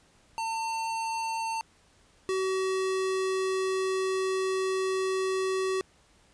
square tone pair in turn, 901 / 378.8 Hz, A5 / F#4, +41 / +41 cents, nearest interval octave + minor third, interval 1500 cents, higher first, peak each -30 / -27 dBFS, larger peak second, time 0.38-1.61 / 2.29-5.81 s, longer second, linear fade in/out 0 ms, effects pink hiss -62 dBFS RMS until 6.33 s + resampled to 22050 Hz

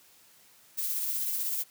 violet noise with tremolo, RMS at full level -30 dBFS, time 0.77-1.64 s, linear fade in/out 20 ms, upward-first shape sine, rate 16 Hz, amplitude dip 30%, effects white hiss -59 dBFS RMS until 1.7 s + high-pass 80 Hz 12 dB/octave

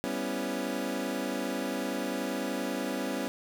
25% pulse chord, C# half-diminished seventh, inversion second, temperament equal, 196 / 246.9 / 277.2 / 329.6 Hz, G3 / B3 / C#4 / E4, 0 / 0 / 0 / 0 cents, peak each -34 / -32 / -31 / -35 dBFS, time 0.04-3.28 s, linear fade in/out 0 ms, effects none

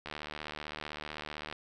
click train, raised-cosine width 0.3 ms, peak -23 dBFS, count 112, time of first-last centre 0.06-1.526 s, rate 75.7 Hz, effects none

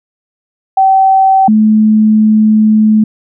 sine tone pair in turn, 769 / 215.8 Hz, G5 / A3, -33 / -33 cents, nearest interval octave + minor seventh, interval 2200 cents, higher first, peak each -4 dBFS, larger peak neither, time 0.77-1.48 / 1.48-3.04 s, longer second, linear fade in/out 5 ms, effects none

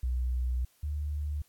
sine tone pair in turn, 62.2 / 73.97 Hz, B1 / D2, +13 / +13 cents, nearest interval minor third, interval 300 cents, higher second, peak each -27 / -30 dBFS, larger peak first, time 0.03-0.65 / 0.83-1.42 s, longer first, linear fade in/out 5 ms, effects white hiss -66 dBFS RMS until 1.48 s + AAC 64 kbps

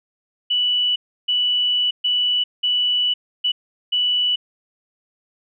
sine tone bursts at uneven times, 2960 Hz, F#7, in tune, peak -16 dBFS, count 6, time 0.5-0.96 / 1.28-1.91 / 2.04-2.44 / 2.63-3.14 / 3.44-3.52 / 3.92-4.36 s, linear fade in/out 10 ms, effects none

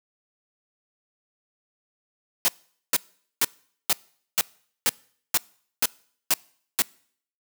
white noise bursts, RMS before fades -20 dBFS, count 10, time 2.45-6.82 s, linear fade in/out 0 ms, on 32 ms, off 450 ms, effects noise-tail reverb RT60 0.6 s tail -25 dB re dry + high-pass 150 Hz 12 dB/octave

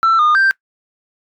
sine tone with pitch steps, 1336 / 1220 / 1571 Hz, E6 / D#6 / G6, +23 / -34 / +3 cents, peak -7 dBFS, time 0.03-0.51 s, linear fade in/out 0 ms, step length 160 ms, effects noise-tail reverb RT60 0.1 s tail -23 dB re dry + tanh soft clip ceiling -8 dBFS

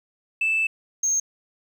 sine tone pair in turn, 2637 / 6422 Hz, E7 / G8, 0 / +41 cents, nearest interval octave + minor third, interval 1541 cents, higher second, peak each -18 dBFS, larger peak neither, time 0.41-0.67 / 1.03-1.2 s, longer first, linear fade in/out 5 ms, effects tanh soft clip ceiling -16 dBFS + 9-bit

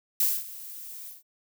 violet noise with ADSR envelope, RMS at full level -22 dBFS, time 0.2-1.23 s, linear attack 4 ms, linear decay 230 ms, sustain -19 dB, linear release 160 ms, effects none

